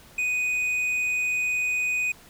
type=tone with tanh clipping; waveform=sine; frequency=2489 Hz; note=D#7; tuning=in tune; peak=-24 dBFS; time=0.18-2.12 s; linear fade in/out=5 ms; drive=6 dB; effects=pink hiss -51 dBFS RMS until 2.29 s